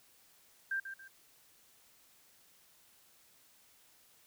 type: tone with echo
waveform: sine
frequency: 1581 Hz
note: G6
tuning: 14 cents sharp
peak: -32 dBFS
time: 0.71-0.8 s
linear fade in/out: 5 ms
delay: 140 ms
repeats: 2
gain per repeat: -9 dB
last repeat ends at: 1.08 s
effects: white hiss -65 dBFS RMS until 4.26 s